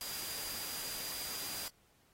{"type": "tone in noise", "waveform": "sine", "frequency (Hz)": 4837, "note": "D#8", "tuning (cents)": -50, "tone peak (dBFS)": -45, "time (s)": [0.01, 1.68], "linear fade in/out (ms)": 0, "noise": "white", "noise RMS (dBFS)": -42, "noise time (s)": [0.01, 1.68], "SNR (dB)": -6, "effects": ["pink hiss -70 dBFS RMS until 2.13 s", "AAC 48 kbps"]}